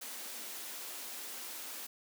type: high-pass noise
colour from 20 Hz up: white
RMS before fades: -44 dBFS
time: 0.01-1.87 s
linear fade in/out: 10 ms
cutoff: 210 Hz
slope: 96 dB/octave
effects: none